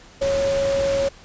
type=tone in noise; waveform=sine; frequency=552 Hz; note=C#5; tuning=7 cents flat; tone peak=-18 dBFS; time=0.21-1.09 s; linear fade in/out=10 ms; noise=pink; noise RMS=-30 dBFS; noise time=0.21-1.09 s; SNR=+9 dB; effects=pink hiss -47 dBFS RMS until 1.24 s + resampled to 16000 Hz